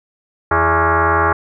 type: tone with frequency modulation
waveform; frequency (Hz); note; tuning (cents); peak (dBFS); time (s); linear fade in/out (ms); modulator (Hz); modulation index
sine; 164.81; E3; 0; -11; 0.51-1.33; 5; 250; 5.8
effects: none